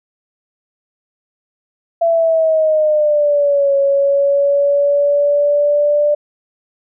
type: exponential two-way sweep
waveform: sine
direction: down then up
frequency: 674 to 554.4 to 591 Hz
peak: -10 dBFS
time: 2.01-6.15 s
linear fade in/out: 10 ms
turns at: 3.75 s
effects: none